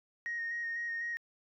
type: tone with vibrato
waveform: sine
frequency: 1864.7 Hz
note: A#6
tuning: in tune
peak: -33 dBFS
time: 0.26-1.17 s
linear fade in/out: 0 ms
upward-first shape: square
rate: 4 Hz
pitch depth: 14 cents each way
effects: tanh soft clip ceiling -30 dBFS